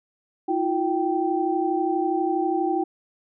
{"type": "tone cluster", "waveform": "sine", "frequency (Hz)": [323.7, 356, 780], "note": ["E4", "F4", "G5"], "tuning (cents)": [-31, 33, -9], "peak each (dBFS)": -25, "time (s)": [0.48, 2.84], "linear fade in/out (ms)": 10, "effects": []}